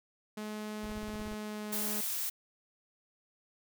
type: tone with pitch glide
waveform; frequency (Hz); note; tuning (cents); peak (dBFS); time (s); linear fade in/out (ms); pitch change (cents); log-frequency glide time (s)
sawtooth; 212.8 to 210.6; G#3 to G#3; +42 to +24; -34; 0.37-2.01; 5; -18; 1.31-1.79
type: noise bursts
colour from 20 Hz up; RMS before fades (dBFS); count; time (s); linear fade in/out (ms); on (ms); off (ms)
brown; -44; 9; 0.83-1.347; 5; 37; 23
type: noise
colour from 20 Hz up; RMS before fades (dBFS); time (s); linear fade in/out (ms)
blue; -35; 1.72-2.3; 10
effects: none